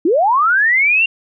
sine linear sweep, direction up, 293.7 to 2794 Hz, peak -10 dBFS, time 0.05-1.06 s, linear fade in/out 5 ms, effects none

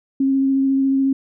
sine tone with vibrato, 270 Hz, C#4, 45 cents flat, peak -14 dBFS, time 0.2-1.13 s, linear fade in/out 5 ms, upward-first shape sine, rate 14 Hz, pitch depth 11 cents each way, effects none

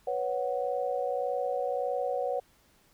sine chord, B suspended second, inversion none, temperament just, 493.9 / 555.6 / 740.8 Hz, B4 / C#5 / F#5, 0 / +4 / +2 cents, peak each -32 / -32 / -33 dBFS, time 0.07-2.4 s, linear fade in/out 5 ms, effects pink hiss -64 dBFS RMS until 2.93 s

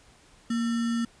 sine tone with sample-and-hold, 233.1 Hz, A#3, in tune, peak -24 dBFS, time 0.5-1.05 s, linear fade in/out 5 ms, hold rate 1575 Hz, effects pink hiss -57 dBFS RMS until 1.2 s + resampled to 22050 Hz

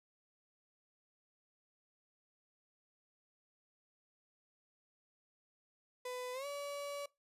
35% pulse tone with pitch glide, 500 to 571 Hz, B4 to D5, +21 to -49 cents, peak -39 dBFS, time 6.05-7.06 s, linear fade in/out 5 ms, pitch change +230 cents, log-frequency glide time 6.33-6.46 s, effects noise-tail reverb RT60 0.2 s tail -21 dB re dry + resampled to 32000 Hz

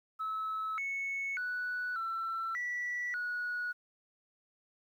sine tone with pitch steps, 1298 / 2206 / 1479 / 1341 / 1954 / 1460 Hz, E6 / C#7 / F#6 / E6 / B6 / F#6, -27 / -9 / -1 / +29 / -19 / -24 cents, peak -32 dBFS, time 0.19-3.73 s, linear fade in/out 20 ms, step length 590 ms, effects tanh soft clip ceiling -30 dBFS + 11-bit

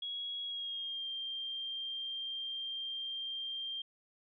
sine tone with pitch glide, 3322 to 3181 Hz, G#7 to G7, 0 to +25 cents, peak -37 dBFS, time 0.02-3.82 s, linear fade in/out 5 ms, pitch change -75 cents, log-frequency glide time 0.44-1.08 s, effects none

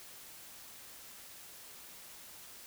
silence, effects white hiss -52 dBFS RMS until 2.66 s

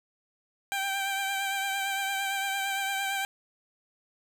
15% pulse tone with vibrato, 784 Hz, G5, in tune, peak -22 dBFS, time 0.72-3.25 s, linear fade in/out 0 ms, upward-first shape triangle, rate 8.8 Hz, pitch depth 33 cents each way, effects none

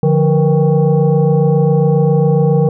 sine tone with frequency modulation, 146.83 Hz, D3, in tune, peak -8 dBFS, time 0.03-2.69 s, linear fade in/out 2 ms, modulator 321 Hz, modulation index 1.2, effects none

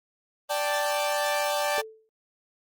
sawtooth chord, D suspended fourth, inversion none, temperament equal, 587.3 / 784 / 880 Hz, D5 / G5 / A5, 0 / 0 / 0 cents, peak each -23 / -27 / -27 dBFS, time 0.49-1.82 s, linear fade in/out 20 ms
sine tone with exponential decay, 440 Hz, A4, in tune, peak -29 dBFS, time 1.78-2.09 s, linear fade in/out 0 ms, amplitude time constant 66 ms
effects Opus 24 kbps

